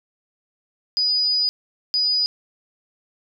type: tone bursts at uneven times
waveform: sine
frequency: 4947 Hz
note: D#8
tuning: 11 cents flat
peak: -17 dBFS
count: 2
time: 0.97-1.49 / 1.94-2.26 s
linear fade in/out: 0 ms
effects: none